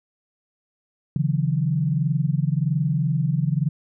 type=tone cluster; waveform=sine; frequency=138.5 / 159.6 / 181.5 Hz; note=C#3 / D#3 / F#3; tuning=-1 / +44 / -33 cents; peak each=-22 / -22 / -29 dBFS; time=1.16-3.69 s; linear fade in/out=2 ms; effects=none